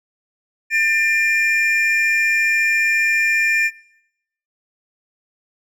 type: tone pair together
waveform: triangle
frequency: 1792.7 / 2393 Hz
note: A6 / D7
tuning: +32 / +32 cents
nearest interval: perfect fourth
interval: 500 cents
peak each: -16 / -15 dBFS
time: 0.7-3.71 s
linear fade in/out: 50 ms
effects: noise-tail reverb RT60 0.8 s tail -21 dB re dry